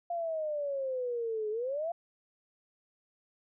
sine exponential two-way sweep, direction down then up, 698.5 to 420.3 to 698.5 Hz, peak -31 dBFS, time 0.1-1.92 s, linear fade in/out 5 ms, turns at 1.5 s, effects none

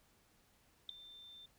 sine tone with ADSR envelope, 3571 Hz, A7, 25 cents sharp, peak -34 dBFS, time 0.89-1.46 s, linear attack 3 ms, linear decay 4 ms, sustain -19 dB, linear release 5 ms, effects pink hiss -71 dBFS RMS until 1.58 s

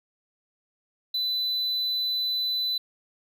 triangle tone, 4000 Hz, B7, 21 cents sharp, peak -23 dBFS, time 1.14-2.78 s, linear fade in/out 5 ms, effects none

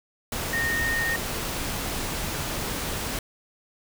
sine tone in noise, 1845 Hz, A#6, 18 cents flat, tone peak -24 dBFS, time 0.53-1.16 s, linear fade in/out 2 ms, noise pink, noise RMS -30 dBFS, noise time 0.32-3.19 s, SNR +3 dB, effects none

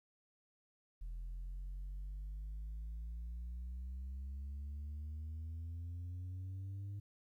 sine exponential sweep, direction up, 41.2 to 101.6 Hz, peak -39 dBFS, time 1.01-7 s, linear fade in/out 10 ms, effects tanh soft clip ceiling -41 dBFS + 13-bit

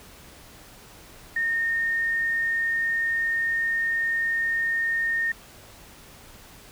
sine tone, 1835 Hz, A#6, 28 cents flat, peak -22 dBFS, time 1.36-5.32 s, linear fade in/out 5 ms, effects pink hiss -48 dBFS RMS until 6.71 s

